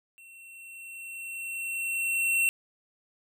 square tone with level ramp, 2715 Hz, F7, 50 cents flat, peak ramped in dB -50 to -22 dBFS, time 0.18-2.49 s, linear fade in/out 0 ms, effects none

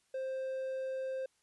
triangle tone, 526 Hz, C5, 9 cents sharp, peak -33 dBFS, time 0.14-1.26 s, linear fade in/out 5 ms, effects white hiss -74 dBFS RMS until 1.42 s + resampled to 24000 Hz

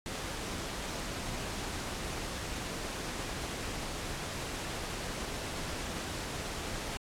pink noise, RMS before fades -38 dBFS, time 0.06-6.97 s, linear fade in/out 0 ms, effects low-pass 9000 Hz 12 dB/octave + AAC 64 kbps

